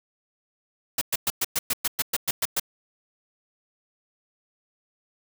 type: noise bursts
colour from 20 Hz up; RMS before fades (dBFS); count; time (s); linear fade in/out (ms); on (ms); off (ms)
white; -24; 12; 0.98-2.598; 5; 34; 110
effects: none